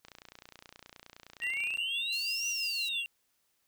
click train, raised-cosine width 0.2 ms, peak -31 dBFS, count 52, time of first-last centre 0.05-1.773 s, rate 29.6 Hz
sine exponential two-way sweep, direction up then down, 1842 to 5980 to 3228 Hz, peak -33 dBFS, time 1.4-3.04 s, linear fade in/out 50 ms, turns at 2.48 s
triangle tone with tremolo, 2763 Hz, F7, 19 cents flat, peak -31 dBFS, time 1.42-3.06 s, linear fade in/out 0 ms, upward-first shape sine, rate 5.9 Hz, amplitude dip 40%
pink high-pass noise, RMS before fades -47 dBFS, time 2.12-2.89 s, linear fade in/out 5 ms, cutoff 4600 Hz, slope 24 dB/octave
effects white hiss -75 dBFS RMS until 3.67 s

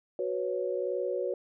sine chord, F# suspended fourth, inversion none, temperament just, 370 / 493.3 / 555 Hz, F#4 / B4 / C#5, 0 / -2 / +2 cents, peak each -33 dBFS, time 0.19-1.34 s, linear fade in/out 2 ms, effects none

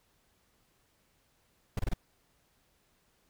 brown noise bursts, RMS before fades -28 dBFS, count 4, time 1.77-1.937 s, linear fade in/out 5 ms, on 23 ms, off 25 ms, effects pink hiss -71 dBFS RMS until 3.29 s

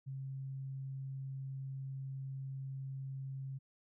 sine tone, 134.6 Hz, C3, 49 cents sharp, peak -40 dBFS, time 0.06-3.59 s, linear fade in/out 20 ms, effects none

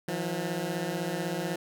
15% pulse beating tone pair, 162.8 / 178.8 Hz, E3 / F3, -21 / +41 cents, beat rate 16 Hz, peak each -27 / -26 dBFS, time 0.08-1.56 s, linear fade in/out 5 ms, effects none

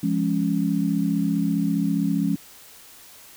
sine chord, Db major, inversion first, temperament equal with one note detuned, 172.61 / 207.7 / 277.2 Hz, F3 / Ab3 / Db4, -20 / 0 / 0 cents, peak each -24 dBFS, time 0.03-2.36 s, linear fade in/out 5 ms, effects white hiss -47 dBFS RMS until 3.36 s

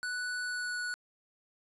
square tone with pitch glide, 1482 to 1470.1 Hz, F#6 to F#6, +2 to -12 cents, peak -34 dBFS, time 0.03-0.94 s, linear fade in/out 0 ms, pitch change -14 cents, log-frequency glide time 0.42-0.79 s, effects resampled to 24000 Hz + 10-bit

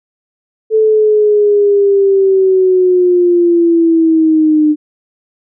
sine linear sweep, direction down, 440 to 300.4 Hz, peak -6 dBFS, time 0.7-4.76 s, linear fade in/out 50 ms, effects none

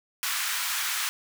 pink high-pass noise, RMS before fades -29 dBFS, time 0.23-1.09 s, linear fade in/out 0 ms, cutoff 1200 Hz, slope 24 dB/octave, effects none

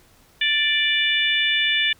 harmonic tone, 587.3 Hz, D5, in tune, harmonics 3 / 4 / 5 / 6, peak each -23 / -23 / -23 / -23 dBFS, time 0.41-1.93 s, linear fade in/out 5 ms, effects pink hiss -55 dBFS RMS until 1.99 s

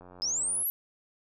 click train, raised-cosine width 1 ms, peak -36 dBFS, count 56, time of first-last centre 0.01-0.622 s, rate 89.8 Hz
sine linear sweep, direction up, 5010 to 12000 Hz, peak -27 dBFS, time 0.22-0.7 s, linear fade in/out 0 ms
effects none

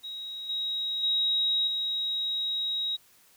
sine tone with level steps, 3810 Hz, A#7, 37 cents sharp, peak -35 / -28 / -23 / -27 dBFS, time 0.03-2.97 s, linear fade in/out 20 ms, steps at 0.49 / 1.03 / 1.67 s, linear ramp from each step 5 ms, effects white hiss -60 dBFS RMS until 3.36 s

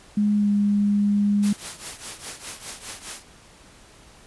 sine tone with pitch glide, 207.7 to 204.4 Hz, G#3 to G#3, 0 to -27 cents, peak -17 dBFS, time 0.17-1.53 s, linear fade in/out 5 ms, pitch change -27 cents, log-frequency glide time 0.36-0.49 s
white noise with tremolo, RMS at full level -32 dBFS, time 1.42-3.23 s, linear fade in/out 20 ms, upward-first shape triangle, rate 4.9 Hz, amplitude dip 85%
effects pink hiss -50 dBFS RMS until 4.26 s + resampled to 24000 Hz

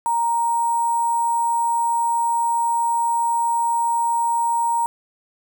sine tone with sample-and-hold, 932.3 Hz, A#5, in tune, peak -17 dBFS, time 0.06-4.86 s, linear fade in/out 0 ms, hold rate 8820 Hz, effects none

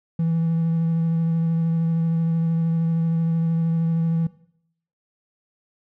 triangle tone with vibrato, 164.81 Hz, E3, in tune, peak -16 dBFS, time 0.19-4.27 s, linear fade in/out 5 ms, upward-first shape sine, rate 13 Hz, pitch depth 14 cents each way, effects noise-tail reverb RT60 0.7 s tail -20 dB re dry + tanh soft clip ceiling -12 dBFS

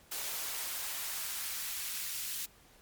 white noise with high-pass filter sweep, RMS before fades -38 dBFS, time 0.11-2.46 s, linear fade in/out 10 ms, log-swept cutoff 390 to 2300 Hz, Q 0.72, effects pink hiss -61 dBFS RMS until 2.81 s + MP3 96 kbps

